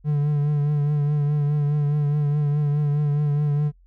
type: tone with vibrato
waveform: triangle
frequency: 146.83 Hz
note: D3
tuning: in tune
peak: -16 dBFS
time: 0.04-3.72 s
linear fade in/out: 50 ms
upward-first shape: triangle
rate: 4.8 Hz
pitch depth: 42 cents each way
effects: noise-tail reverb RT60 0.1 s tail -25 dB re dry + added 44 Hz sine -51 dBFS peak until 3.86 s